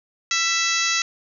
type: harmonic tone with a mistuned harmonic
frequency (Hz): 659.3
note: E5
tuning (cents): 0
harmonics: 2 / 3 / 4 / 5 / 6 / 7 / 8 / 9 / 10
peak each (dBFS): -28 / -26 / -26 / -31 / -27 / -31 / -29 / -28 / -28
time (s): 0.31-1.02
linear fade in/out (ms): 2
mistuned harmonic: 2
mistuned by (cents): +37
effects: none